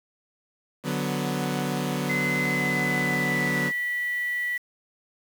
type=chord; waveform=sawtooth; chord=B minor; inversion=first; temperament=equal; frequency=146.83 / 185 / 246.9 Hz; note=D3 / F#3 / B3; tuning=0 / 0 / 0 cents; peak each=-26 dBFS; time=0.83-3.72 s; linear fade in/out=50 ms
type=tone with pitch glide; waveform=sine; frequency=2048 to 1954.4 Hz; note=C7 to B6; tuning=-38 to -19 cents; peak=-25 dBFS; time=2.09-4.58 s; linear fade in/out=10 ms; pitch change=-81 cents; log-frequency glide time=2.37-3.69 s
effects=7-bit